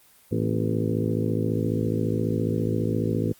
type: harmonic tone with a mistuned harmonic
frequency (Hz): 54.6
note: A1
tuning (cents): -13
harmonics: 2 / 3 / 4 / 5 / 6 / 7 / 8 / 9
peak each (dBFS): -27 / -29 / -30 / -31 / -32 / -32 / -33 / -34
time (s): 0.31-3.33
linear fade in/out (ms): 10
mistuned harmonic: 4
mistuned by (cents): +82
effects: white hiss -56 dBFS RMS until 3.39 s + Opus 24 kbps